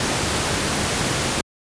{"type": "noise", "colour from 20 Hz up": "pink", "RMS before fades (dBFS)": -21, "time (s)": [0, 1.41], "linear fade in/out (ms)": 2, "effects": ["high-pass 80 Hz 12 dB/octave", "resampled to 22050 Hz"]}